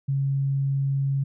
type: tone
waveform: sine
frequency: 137.5 Hz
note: C#3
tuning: 14 cents flat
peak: -21 dBFS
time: 0.08-1.24 s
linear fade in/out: 10 ms
effects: none